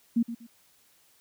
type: tone with echo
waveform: sine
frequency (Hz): 233.1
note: A#3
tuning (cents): 0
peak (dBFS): -20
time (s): 0.16-0.23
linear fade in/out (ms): 10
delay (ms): 120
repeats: 2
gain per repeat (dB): -12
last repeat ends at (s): 0.47
effects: white hiss -63 dBFS RMS until 1.2 s